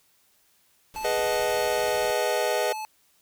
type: noise with tremolo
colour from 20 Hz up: pink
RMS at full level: -44 dBFS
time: 0.94-2.11 s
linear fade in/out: 0 ms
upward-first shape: triangle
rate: 13 Hz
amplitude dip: 40%
type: tone with pitch glide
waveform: square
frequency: 872 to 865.5 Hz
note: A5 to A5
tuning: -16 to -29 cents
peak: -32 dBFS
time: 0.96-2.85 s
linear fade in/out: 0 ms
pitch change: -13 cents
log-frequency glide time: 1.58-1.87 s
type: chord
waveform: square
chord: G# minor seventh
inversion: none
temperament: equal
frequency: 415.3 / 493.9 / 622.3 / 740 Hz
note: G#4 / B4 / D#5 / F#5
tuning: 0 / 0 / 0 / 0 cents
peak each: -31 / -29 / -28 / -34 dBFS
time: 1.04-2.73 s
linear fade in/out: 10 ms
effects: white hiss -64 dBFS RMS until 3.21 s